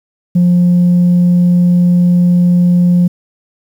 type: tone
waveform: sine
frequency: 176.6 Hz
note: F3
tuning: 20 cents sharp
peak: -4 dBFS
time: 0.35-3.08 s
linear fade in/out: 10 ms
effects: tanh soft clip ceiling -4 dBFS + 7-bit